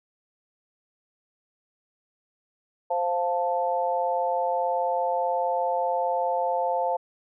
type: chord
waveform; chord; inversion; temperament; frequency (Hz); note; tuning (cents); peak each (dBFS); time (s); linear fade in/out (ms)
sine; F major; second; equal; 523.3 / 698.5 / 880; C5 / F5 / A5; 0 / 0 / 0; -27; 2.9-6.97; 10
effects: none